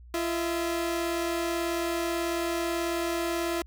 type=tone pair together; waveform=sawtooth; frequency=341 / 643.7 Hz; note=F4 / E5; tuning=-41 / -41 cents; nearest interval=major seventh; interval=1100 cents; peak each=-24 / -31 dBFS; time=0.14-3.62 s; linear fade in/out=2 ms; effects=added 60 Hz sine -46 dBFS peak until 3.66 s